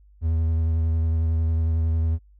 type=tone with vibrato; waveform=triangle; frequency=81 Hz; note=E2; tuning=30 cents flat; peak=-17 dBFS; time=0.21-2.19 s; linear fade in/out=50 ms; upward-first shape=triangle; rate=11 Hz; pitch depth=26 cents each way; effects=added 50 Hz sine -50 dBFS peak until 2.39 s